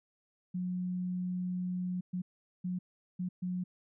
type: tone bursts at uneven times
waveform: sine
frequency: 181.1 Hz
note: F#3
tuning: 37 cents flat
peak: -32 dBFS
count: 5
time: 0.54-2.01 / 2.13-2.22 / 2.64-2.79 / 3.19-3.29 / 3.42-3.64 s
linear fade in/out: 10 ms
effects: none